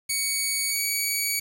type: tone with pitch glide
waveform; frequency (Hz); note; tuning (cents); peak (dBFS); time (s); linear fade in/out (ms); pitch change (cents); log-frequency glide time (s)
10% pulse; 2238 to 2263; C#7 to C#7; +16 to +35; -15; 0.09-1.4; 10; +19; 0.67-0.81
effects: 7-bit